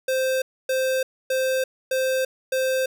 square tone bursts, 522 Hz, C5, 4 cents flat, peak -21 dBFS, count 5, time 0.08-2.86 s, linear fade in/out 5 ms, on 340 ms, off 270 ms, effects none

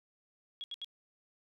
sine tone bursts, 3322 Hz, G#7, in tune, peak -38 dBFS, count 3, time 0.61-0.845 s, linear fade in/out 0 ms, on 29 ms, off 74 ms, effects none

